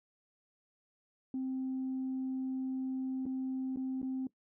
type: tone with dropouts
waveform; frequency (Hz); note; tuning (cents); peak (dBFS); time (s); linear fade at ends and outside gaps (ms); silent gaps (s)
sine; 261.6; C4; 0; -32; 1.34-4.27; 2; 3.256-3.263 / 3.761-3.771 / 4.017-4.028
effects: noise-tail reverb RT60 0.1 s tail -19 dB re dry + tanh soft clip ceiling -30 dBFS